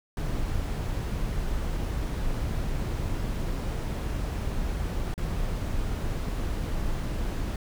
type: noise with dropouts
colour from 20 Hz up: brown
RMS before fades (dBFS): -29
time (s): 0.17-7.56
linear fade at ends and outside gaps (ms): 2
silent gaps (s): 5.141-5.178
effects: none